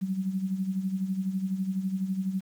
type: tone with tremolo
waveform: sine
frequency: 190 Hz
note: F#3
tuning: 46 cents sharp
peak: -24 dBFS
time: 0.01-2.41 s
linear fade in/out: 20 ms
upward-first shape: sine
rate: 12 Hz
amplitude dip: 65%
effects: 9-bit